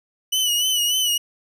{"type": "tone with vibrato", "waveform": "sawtooth", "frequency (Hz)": 2960, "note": "F#7", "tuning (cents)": 0, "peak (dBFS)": -15, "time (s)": [0.32, 1.18], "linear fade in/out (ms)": 10, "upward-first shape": "sine", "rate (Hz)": 3.4, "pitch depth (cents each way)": 57, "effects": []}